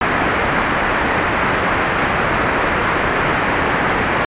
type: low-pass noise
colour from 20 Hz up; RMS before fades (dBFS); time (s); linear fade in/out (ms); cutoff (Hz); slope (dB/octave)
white; -17; 0.01-4.25; 2; 2000; 24
effects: resampled to 8000 Hz